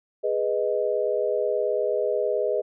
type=chord; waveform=sine; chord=G# minor; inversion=none; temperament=equal; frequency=415.3 / 493.9 / 622.3 Hz; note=G#4 / B4 / D#5; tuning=0 / 0 / 0 cents; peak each=-26 dBFS; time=0.23-2.62 s; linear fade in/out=20 ms; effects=none